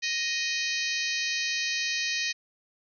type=harmonic tone with a mistuned harmonic; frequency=622.3 Hz; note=D#5; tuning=in tune; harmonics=3 / 4 / 5 / 6 / 7 / 8 / 9 / 10; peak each=-33 / -32 / -38 / -36 / -34 / -38 / -38 / -39 dBFS; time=0.02-2.33 s; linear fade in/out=20 ms; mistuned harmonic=6; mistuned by=+58 cents; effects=none